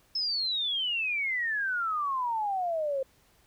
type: exponential sweep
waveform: sine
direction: down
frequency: 5274 to 523.3 Hz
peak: -27 dBFS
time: 0.15-3.03 s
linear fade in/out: 5 ms
effects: pink hiss -64 dBFS RMS until 3.46 s